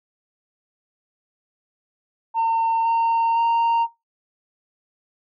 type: tone with pitch steps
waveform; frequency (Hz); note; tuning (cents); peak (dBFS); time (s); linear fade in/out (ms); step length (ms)
sine; 909 / 917.4 / 926; A#5 / A#5 / A#5; -44 / -28 / -12; -14; 2.34-3.87; 50; 510
effects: noise-tail reverb RT60 0.2 s tail -17 dB re dry + tanh soft clip ceiling -16 dBFS